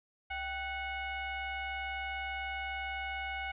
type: tone with frequency modulation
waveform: sine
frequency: 1488 Hz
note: F#6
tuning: 9 cents sharp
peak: -35 dBFS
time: 0.3-3.52 s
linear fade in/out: 10 ms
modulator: 711 Hz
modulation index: 1.6
effects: none